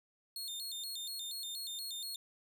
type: tone with vibrato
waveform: sawtooth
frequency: 3951 Hz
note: B7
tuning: in tune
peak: -37 dBFS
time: 0.36-2.16 s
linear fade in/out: 2 ms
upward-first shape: square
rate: 4.2 Hz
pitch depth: 150 cents each way
effects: none